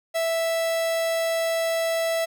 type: tone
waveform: 45% pulse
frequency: 659 Hz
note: E5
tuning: 1 cent flat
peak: -22 dBFS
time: 0.14-2.26 s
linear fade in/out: 20 ms
effects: none